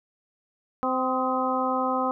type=harmonic tone with a mistuned harmonic; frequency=258.8 Hz; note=C4; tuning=19 cents flat; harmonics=1 / 2 / 3 / 4 / 5; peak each=-29 / -29 / -29 / -29 / -29 dBFS; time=0.83-2.11 s; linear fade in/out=0 ms; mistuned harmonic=5; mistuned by=-40 cents; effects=none